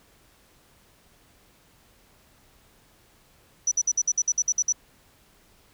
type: tone bursts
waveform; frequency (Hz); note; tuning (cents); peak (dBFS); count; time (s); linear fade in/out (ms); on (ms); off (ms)
sine; 5920; F#8; 0; -19; 11; 3.67-4.725; 5; 45; 56
effects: pink hiss -59 dBFS RMS until 5.73 s